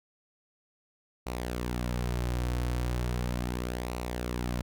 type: tone with flanger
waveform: sawtooth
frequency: 60.8 Hz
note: B1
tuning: 26 cents flat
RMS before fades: -32 dBFS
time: 1.26-4.62 s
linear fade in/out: 10 ms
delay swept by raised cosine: 0.6 to 5 ms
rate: 0.37 Hz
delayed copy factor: -0.5
effects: none